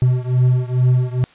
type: beating tone pair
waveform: triangle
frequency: 125.2 / 127.5 Hz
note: B2 / C3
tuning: +24 / -44 cents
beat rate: 2.3 Hz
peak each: -13 / -15 dBFS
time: 0.02-1.24 s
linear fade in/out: 0 ms
effects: white hiss -49 dBFS RMS until 1.34 s + resampled to 8000 Hz